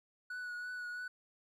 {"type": "tone with vibrato", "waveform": "triangle", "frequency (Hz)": 1471, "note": "F#6", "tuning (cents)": -11, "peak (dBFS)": -38, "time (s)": [0.3, 1.08], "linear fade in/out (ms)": 5, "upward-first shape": "triangle", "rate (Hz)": 3, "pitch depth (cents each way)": 26, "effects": []}